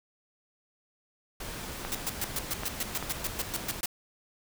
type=noise; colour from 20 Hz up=pink; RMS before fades=-39 dBFS; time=1.4-3.81 s; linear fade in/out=5 ms
type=click train; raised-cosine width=0.5 ms; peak=-20 dBFS; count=4; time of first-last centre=1.85-3.026 s; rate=2.55 Hz
type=noise bursts; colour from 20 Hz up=white; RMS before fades=-31 dBFS; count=14; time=1.92-3.858 s; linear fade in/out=0 ms; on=27 ms; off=120 ms
effects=none